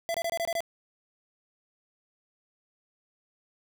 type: tone bursts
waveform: square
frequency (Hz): 672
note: E5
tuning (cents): +33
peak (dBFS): -28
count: 7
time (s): 0.09-0.605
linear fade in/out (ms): 0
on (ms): 53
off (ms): 24
effects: 11-bit